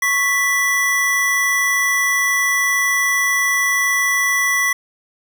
square tone pair together, 1108.7 / 1975.5 Hz, C#6 / B6, 0 / 0 cents, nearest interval minor seventh, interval 1000 cents, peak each -24 / -16 dBFS, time 0.02-4.73 s, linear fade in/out 5 ms, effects none

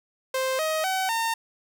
sawtooth tone with pitch steps, 523.3 / 629.5 / 757.4 / 911.1 Hz, C5 / D#5 / F#5 / A#5, 0 / +20 / +40 / -40 cents, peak -20 dBFS, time 0.34-1.34 s, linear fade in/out 5 ms, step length 250 ms, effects none

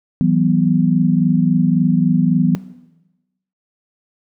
sine chord, E suspended second, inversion none, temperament equal with one note detuned, 164.81 / 188.45 / 246.9 Hz, E3 / F#3 / B3, 0 / +32 / 0 cents, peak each -16 dBFS, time 0.21-2.55 s, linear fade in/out 0 ms, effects noise-tail reverb RT60 1.0 s tail -17 dB re dry

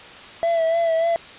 triangle tone with vibrato, 663 Hz, E5, 10 cents sharp, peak -15 dBFS, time 0.43-1.16 s, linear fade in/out 0 ms, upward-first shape sine, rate 3.4 Hz, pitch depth 38 cents each way, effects white hiss -40 dBFS RMS until 1.38 s + resampled to 8000 Hz

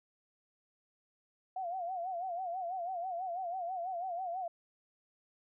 sine tone with vibrato, 720 Hz, F#5, 47 cents flat, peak -35 dBFS, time 1.56-4.48 s, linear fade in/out 5 ms, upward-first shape sine, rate 6.1 Hz, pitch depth 110 cents each way, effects none

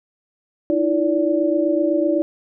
sine tone cluster, 310.1 / 338 / 578 Hz, D#4 / E4 / D5, -6 / +43 / -28 cents, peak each -20 dBFS, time 0.7-2.22 s, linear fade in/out 0 ms, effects none

